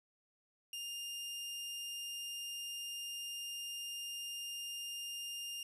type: tone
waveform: sawtooth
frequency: 2809 Hz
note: F7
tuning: 9 cents sharp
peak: -38 dBFS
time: 0.73-5.63 s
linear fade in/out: 2 ms
effects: resampled to 32000 Hz